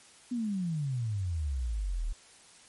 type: exponential sweep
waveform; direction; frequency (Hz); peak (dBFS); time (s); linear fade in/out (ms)
sine; down; 252 to 35.95; -29; 0.31-2.13; 10
effects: white hiss -56 dBFS RMS until 2.68 s + MP3 48 kbps